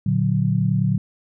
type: chord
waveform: sine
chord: Bb augmented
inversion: none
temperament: equal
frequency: 116.54 / 146.83 / 185 Hz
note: Bb2 / D3 / F#3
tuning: 0 / 0 / 0 cents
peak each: -21 dBFS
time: 0.06-0.98 s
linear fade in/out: 5 ms
effects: none